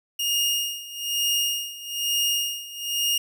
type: tone with tremolo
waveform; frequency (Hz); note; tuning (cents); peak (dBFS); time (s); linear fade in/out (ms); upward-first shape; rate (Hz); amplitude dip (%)
sawtooth; 2843; F7; +30; -17; 0.19-3.18; 5; sine; 1.1; 85
effects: none